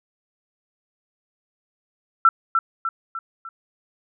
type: tone with echo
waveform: sine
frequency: 1343 Hz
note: E6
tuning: 32 cents sharp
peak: -9 dBFS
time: 2.25-2.29 s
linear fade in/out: 2 ms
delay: 300 ms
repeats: 4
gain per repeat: -6 dB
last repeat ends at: 3.49 s
effects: none